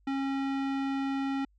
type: tone with low-pass filter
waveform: square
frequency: 272.5 Hz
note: C#4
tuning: 29 cents flat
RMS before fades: -31 dBFS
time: 0.07-1.45 s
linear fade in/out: 5 ms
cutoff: 2900 Hz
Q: 0.77
effects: added 50 Hz sine -62 dBFS peak until 1.58 s